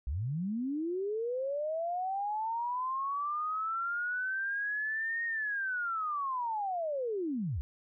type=linear two-way sweep; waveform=sine; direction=up then down; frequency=57.1 to 1864.7 to 57.1 Hz; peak=-31 dBFS; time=0.07-7.61 s; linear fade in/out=0 ms; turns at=5.25 s; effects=none